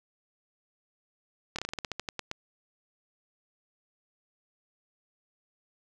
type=slowing click train; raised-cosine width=0.2 ms; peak=-16 dBFS; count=13; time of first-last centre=1.56-2.314 s; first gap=26 ms; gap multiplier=1.15; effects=none